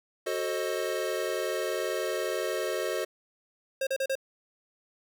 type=chord; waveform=square; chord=F# diminished seventh; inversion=none; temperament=equal with one note detuned; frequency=370 / 440 / 532.1 / 622.3 Hz; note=F#4 / A4 / C5 / Eb5; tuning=0 / 0 / +29 / 0 cents; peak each=-35 dBFS; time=0.26-3.05 s; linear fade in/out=10 ms
type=tone bursts; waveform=square; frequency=536 Hz; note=C5; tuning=42 cents sharp; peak=-27 dBFS; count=4; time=3.81-4.154 s; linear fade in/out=5 ms; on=59 ms; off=36 ms
effects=none